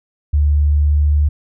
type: tone with pitch glide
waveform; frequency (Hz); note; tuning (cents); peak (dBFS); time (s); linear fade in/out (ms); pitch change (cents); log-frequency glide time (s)
sine; 73.42 to 73.89; D2 to D2; 0 to +11; -10; 0.33-1.29; 10; +11; 0.55-1.05
effects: none